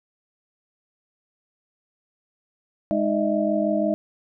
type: tone cluster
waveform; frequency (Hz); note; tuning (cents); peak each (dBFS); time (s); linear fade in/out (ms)
sine; 207.6 / 311.6 / 609 / 655; G#3 / D#4 / D#5 / E5; 0 / +3 / -37 / -11; -25; 2.91-3.94; 0
effects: none